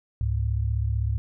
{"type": "tone pair together", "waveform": "sine", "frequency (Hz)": [69.79, 105.6], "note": ["C#2", "G#2"], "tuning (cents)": [12, 29], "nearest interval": "perfect fifth", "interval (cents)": 717, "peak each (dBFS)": -25, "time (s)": [0.21, 1.18], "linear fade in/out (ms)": 0, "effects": []}